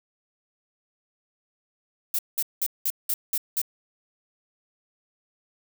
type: noise bursts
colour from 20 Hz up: violet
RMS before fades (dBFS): -25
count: 7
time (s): 2.14-3.616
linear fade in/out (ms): 2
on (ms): 48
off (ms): 190
effects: none